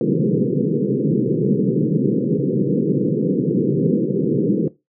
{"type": "band-pass noise", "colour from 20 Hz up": "pink", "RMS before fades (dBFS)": -18, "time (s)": [0.01, 4.68], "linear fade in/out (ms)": 2, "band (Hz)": [130, 490], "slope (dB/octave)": 96, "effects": ["noise-tail reverb RT60 0.2 s tail -17 dB re dry"]}